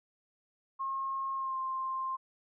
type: tone with pitch glide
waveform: sine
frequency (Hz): 1077 to 1053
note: C6 to C6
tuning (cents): +50 to +11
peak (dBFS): -32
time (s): 0.79-2.17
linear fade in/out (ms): 20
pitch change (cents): -39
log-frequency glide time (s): 1.35-1.57
effects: none